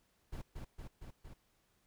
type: noise with echo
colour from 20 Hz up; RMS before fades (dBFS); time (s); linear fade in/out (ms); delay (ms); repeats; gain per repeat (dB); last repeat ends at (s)
brown; -43; 0.32-0.42; 10; 230; 4; -2; 1.34
effects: pink hiss -75 dBFS RMS until 1.86 s